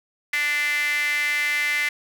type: tone with high-pass filter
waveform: sawtooth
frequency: 293.7 Hz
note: D4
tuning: in tune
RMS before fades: -23 dBFS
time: 0.33-1.89 s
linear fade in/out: 5 ms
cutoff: 2000 Hz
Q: 8.5
effects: none